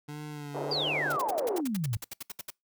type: tone with vibrato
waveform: 25% pulse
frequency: 146.83 Hz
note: D3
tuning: in tune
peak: -34 dBFS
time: 0.08-1.17 s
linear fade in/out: 10 ms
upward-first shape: sine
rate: 1.5 Hz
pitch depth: 42 cents each way
type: band-pass noise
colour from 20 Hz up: white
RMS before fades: -35 dBFS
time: 0.54-1.61 s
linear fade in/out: 10 ms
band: 370 to 740 Hz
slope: 24 dB/octave
type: exponential sweep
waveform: sine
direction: down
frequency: 4900 to 101.7 Hz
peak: -28 dBFS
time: 0.71-1.97 s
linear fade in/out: 5 ms
type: noise bursts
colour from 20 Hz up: white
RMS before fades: -38 dBFS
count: 16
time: 1.1-2.504 s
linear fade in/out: 5 ms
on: 24 ms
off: 68 ms
effects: noise-tail reverb RT60 0.2 s tail -26 dB re dry